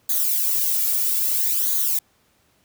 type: noise with flanger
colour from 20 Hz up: violet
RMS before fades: -21 dBFS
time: 0.09-1.99 s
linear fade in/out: 5 ms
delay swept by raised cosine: 0.37 to 1.97 ms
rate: 0.61 Hz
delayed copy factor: -0.7
effects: pink hiss -62 dBFS RMS until 2.64 s + high-pass 60 Hz 12 dB/octave